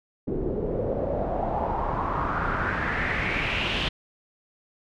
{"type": "noise with low-pass filter sweep", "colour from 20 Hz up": "pink", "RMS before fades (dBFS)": -27, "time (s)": [0.27, 3.89], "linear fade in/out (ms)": 10, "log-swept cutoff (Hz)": [360, 3200], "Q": 4.2, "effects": []}